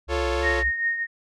sine tone with vibrato, 65.5 Hz, C2, 2 cents sharp, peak -27 dBFS, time 0.07-0.72 s, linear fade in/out 50 ms, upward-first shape triangle, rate 3.2 Hz, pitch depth 110 cents each way
sawtooth chord, F augmented, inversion none, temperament equal, 349.2 / 440 / 554.4 Hz, F4 / A4 / C#5, 0 / 0 / 0 cents, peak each -24 dBFS, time 0.08-0.64 s, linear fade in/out 50 ms
sine tone with tremolo, 1853 Hz, A#6, 11 cents flat, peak -19 dBFS, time 0.42-1.07 s, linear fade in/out 50 ms, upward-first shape triangle, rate 5 Hz, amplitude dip 65%
effects low-pass 5000 Hz 12 dB/octave

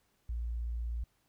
sine tone, 58.2 Hz, A#1, 2 cents flat, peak -33 dBFS, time 0.29-1.04 s, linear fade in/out 5 ms, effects pink hiss -74 dBFS RMS until 1.28 s

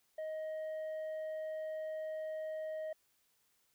sine tone with tanh clipping, 627 Hz, D#5, 13 cents sharp, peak -39 dBFS, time 0.18-2.93 s, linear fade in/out 5 ms, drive 4 dB, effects white hiss -75 dBFS RMS until 3.74 s

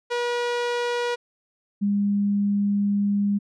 sawtooth / sine tone pair in turn, 481.9 / 202.6 Hz, B4 / G#3, -43 / -43 cents, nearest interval octave + minor third, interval 1500 cents, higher first, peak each -19 / -19 dBFS, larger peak neither, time 0.1-1.16 / 1.81-3.39 s, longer second, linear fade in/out 20 ms, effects low-pass 5000 Hz 12 dB/octave

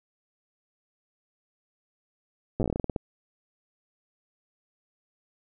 slowing click train, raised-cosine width 2 ms, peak -14 dBFS, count 14, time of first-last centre 2.6-2.962 s, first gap 8 ms, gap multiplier 1.19, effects none

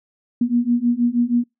sine beating tone pair, 236.6 / 242.9 Hz, A#3 / B3, +26 / -29 cents, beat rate 6.3 Hz, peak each -19 / -18 dBFS, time 0.41-1.44 s, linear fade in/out 5 ms, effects noise-tail reverb RT60 0.2 s tail -26 dB re dry

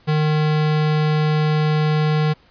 square tone, 153.2 Hz, D#3, 27 cents flat, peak -16 dBFS, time 0.07-2.34 s, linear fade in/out 20 ms, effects pink hiss -54 dBFS RMS until 2.5 s + resampled to 11025 Hz

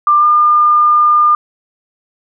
sine tone with pitch glide, 1189 to 1206.3 Hz, D6 to D6, +21 to +46 cents, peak -6 dBFS, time 0.07-1.35 s, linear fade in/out 2 ms, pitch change +25 cents, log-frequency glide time 0.19-0.24 s, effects none

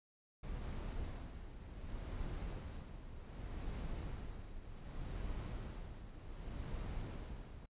brown noise with tremolo, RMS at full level -42 dBFS, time 0.43-7.66 s, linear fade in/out 5 ms, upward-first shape sine, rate 0.66 Hz, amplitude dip 65%, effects noise-tail reverb RT60 0.1 s tail -26 dB re dry + resampled to 8000 Hz

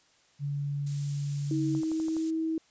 sine tone, 142.8 Hz, D3, 48 cents flat, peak -29 dBFS, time 0.39-1.82 s, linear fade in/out 50 ms
violet noise, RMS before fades -39 dBFS, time 0.86-2.31 s, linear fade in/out 10 ms
sine tone with pitch glide, 318.2 to 321.7 Hz, D#4 to E4, +39 to -42 cents, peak -27 dBFS, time 1.51-2.58 s, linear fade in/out 2 ms, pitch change +19 cents, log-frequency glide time 1.87-2.3 s
click train, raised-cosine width 1 ms, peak -31 dBFS, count 6, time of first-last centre 1.75-2.167 s, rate 12 Hz
effects white hiss -64 dBFS RMS until 2.7 s + resampled to 16000 Hz

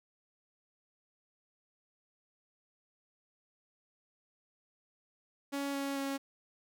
sawtooth tone with pitch steps, 280 / 277.4 / 274.9 Hz, C#4 / C#4 / C#4, +18 / +1 / -14 cents, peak -30 dBFS, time 5.52-6.18 s, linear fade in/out 20 ms, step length 220 ms, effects none

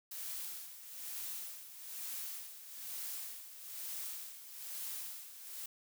blue noise with tremolo, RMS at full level -42 dBFS, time 0.11-5.66 s, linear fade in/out 5 ms, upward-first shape sine, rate 1.1 Hz, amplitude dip 70%, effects none

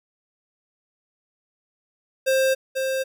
square tone with echo, 529 Hz, C5, 19 cents sharp, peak -18 dBFS, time 2.26-2.55 s, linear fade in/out 20 ms, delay 490 ms, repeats 1, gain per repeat -5 dB, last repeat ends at 3.04 s, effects none

